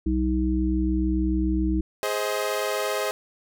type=harmonic tone; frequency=63.5 Hz; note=B1; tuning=49 cents sharp; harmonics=1 / 3 / 5; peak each=-24 / -28 / -24 dBFS; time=0.06-1.81 s; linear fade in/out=5 ms
type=chord; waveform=sawtooth; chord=Ab major; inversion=none; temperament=equal with one note detuned; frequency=415.3 / 523.3 / 631.7 Hz; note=Ab4 / C5 / Eb5; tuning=0 / 0 / +26 cents; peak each=-25 dBFS; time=2.03-3.11 s; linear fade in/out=0 ms
effects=none